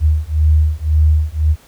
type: beating tone pair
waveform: sine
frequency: 76.1 / 78 Hz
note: D#2 / D#2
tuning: -38 / +5 cents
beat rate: 1.9 Hz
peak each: -13 dBFS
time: 0-1.56 s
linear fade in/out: 50 ms
effects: pink hiss -47 dBFS RMS until 1.67 s